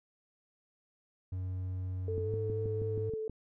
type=tone with pitch glide; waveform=triangle; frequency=92.5 to 103.23 Hz; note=F#2 to G#2; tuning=0 to -10 cents; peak=-32 dBFS; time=1.32-3.1 s; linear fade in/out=5 ms; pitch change=+190 cents; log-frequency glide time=2.23-2.3 s
type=tone with vibrato; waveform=sine; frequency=440 Hz; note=A4; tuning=in tune; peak=-34 dBFS; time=2.08-3.28 s; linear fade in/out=2 ms; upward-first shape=sine; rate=4.2 Hz; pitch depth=14 cents each way
type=click train; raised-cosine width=3 ms; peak=-28 dBFS; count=8; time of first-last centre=2.18-3.296 s; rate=6.27 Hz
effects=none